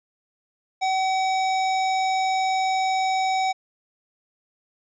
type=tone; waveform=square; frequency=759 Hz; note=F#5; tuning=44 cents sharp; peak=-21 dBFS; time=0.81-3.53 s; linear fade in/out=20 ms; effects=resampled to 16000 Hz